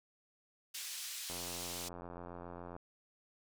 pink band-pass noise, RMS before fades -44 dBFS, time 0.74-1.89 s, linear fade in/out 10 ms, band 3400 to 13000 Hz, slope 12 dB/octave
click train, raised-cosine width 1 ms, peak -33 dBFS, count 129, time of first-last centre 1.3-2.765 s, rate 87.4 Hz
effects none

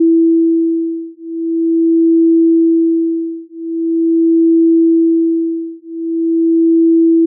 sine beating tone pair, 329.6 / 330.03 Hz, E4 / E4, 0 / +2 cents, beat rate 0.43 Hz, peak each -12 dBFS, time 0-7.26 s, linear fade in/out 10 ms, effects none

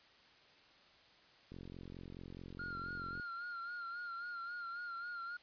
click train, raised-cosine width 3 ms, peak -37 dBFS, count 76, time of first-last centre 1.52-3.198 s, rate 44.7 Hz
triangle tone with vibrato, 1400 Hz, F6, 4 cents sharp, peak -40 dBFS, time 2.59-5.37 s, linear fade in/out 5 ms, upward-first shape sine, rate 3.7 Hz, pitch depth 47 cents each way
effects white hiss -64 dBFS RMS until 5.42 s + resampled to 11025 Hz

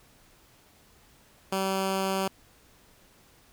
10% pulse tone, 192.1 Hz, G3, 35 cents flat, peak -18 dBFS, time 1.52-2.28 s, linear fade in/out 5 ms, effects pink hiss -59 dBFS RMS until 3.52 s

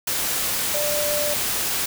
sine tone in noise, 591 Hz, D5, 11 cents sharp, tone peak -24 dBFS, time 0.74-1.34 s, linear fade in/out 5 ms, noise white, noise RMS -24 dBFS, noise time 0.07-1.86 s, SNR -3 dB, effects none

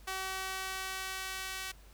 sawtooth tone with high-pass filter sweep, 380 Hz, F#4, 46 cents sharp, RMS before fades -39 dBFS, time 0.07-1.72 s, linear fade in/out 10 ms, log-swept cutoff 940 to 1800 Hz, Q 0.82, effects added 50 Hz sine -54 dBFS peak until 1.93 s + pink hiss -61 dBFS RMS until 1.93 s

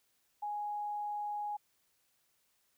sine tone, 830.6 Hz, G#5, in tune, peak -35 dBFS, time 0.42-1.57 s, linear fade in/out 10 ms, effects white hiss -75 dBFS RMS until 2.77 s

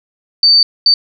sine tone bursts at uneven times, 4581 Hz, D8, 44 cents flat, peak -5 dBFS, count 2, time 0.43-0.63 / 0.86-0.94 s, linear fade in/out 2 ms, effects none

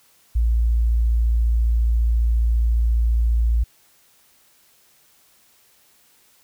sine tone, 57.3 Hz, A#1, 29 cents flat, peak -15 dBFS, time 0.35-3.64 s, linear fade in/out 10 ms, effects white hiss -57 dBFS RMS until 6.43 s

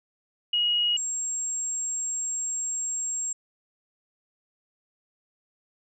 sine tone pair in turn, 2892 / 7536 Hz, F#7 / A#8, -40 / +18 cents, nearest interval octave + perfect fourth, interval 1658 cents, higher second, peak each -21 / -27 dBFS, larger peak first, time 0.53-0.97 / 0.97-3.33 s, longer second, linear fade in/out 5 ms, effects none

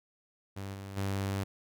sawtooth tone with level steps, 98 Hz, G2, in tune, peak -34 / -37 / -27 dBFS, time 0.56-1.44 s, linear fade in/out 10 ms, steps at 0.73 / 0.96 s, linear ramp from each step 20 ms, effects none

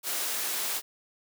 white high-pass noise, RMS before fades -31 dBFS, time 0.03-0.82 s, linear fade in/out 50 ms, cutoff 350 Hz, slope 12 dB/octave, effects none

